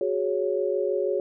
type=chord; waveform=sine; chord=F# suspended second; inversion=none; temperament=just; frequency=370 / 416.2 / 555 Hz; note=F#4 / G#4 / C#5; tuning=0 / +4 / +2 cents; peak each=-27 dBFS; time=0.01-1.2 s; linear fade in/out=2 ms; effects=none